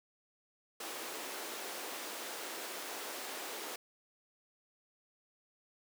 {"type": "high-pass noise", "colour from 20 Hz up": "pink", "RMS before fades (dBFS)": -43, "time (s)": [0.8, 3.76], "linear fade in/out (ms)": 5, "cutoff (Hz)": 320, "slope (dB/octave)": 24, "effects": []}